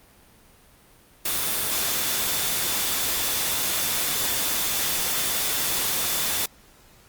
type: tone in noise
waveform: sine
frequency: 3520 Hz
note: A7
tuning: in tune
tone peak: -36 dBFS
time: 1.25-6.46 s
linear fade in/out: 5 ms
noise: white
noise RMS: -25 dBFS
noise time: 1.25-6.46 s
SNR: -14 dB
effects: pink hiss -54 dBFS RMS until 7.08 s + Opus 32 kbps